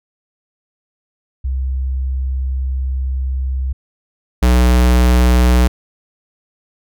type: tone pair in turn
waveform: sine / square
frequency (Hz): 65.41 / 61.54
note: C2 / B1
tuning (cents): 0 / -5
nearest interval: minor second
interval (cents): 105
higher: first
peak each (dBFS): -16 / -9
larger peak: second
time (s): 1.44-3.73 / 4.42-5.68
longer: first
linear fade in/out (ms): 10
effects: none